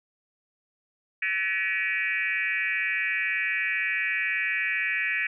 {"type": "tone with frequency modulation", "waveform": "sine", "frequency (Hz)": 2105, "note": "C7", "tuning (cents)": 10, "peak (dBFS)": -24, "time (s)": [1.22, 5.27], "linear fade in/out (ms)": 5, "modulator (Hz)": 194, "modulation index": 2.3, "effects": []}